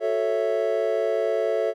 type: chord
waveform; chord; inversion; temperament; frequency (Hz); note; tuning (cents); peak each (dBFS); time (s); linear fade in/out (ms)
triangle; F# minor seventh; none; equal; 370 / 440 / 554.4 / 659.3; F#4 / A4 / C#5 / E5; 0 / 0 / 0 / 0; -29 / -23 / -25 / -24; 0-1.74; 50
effects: none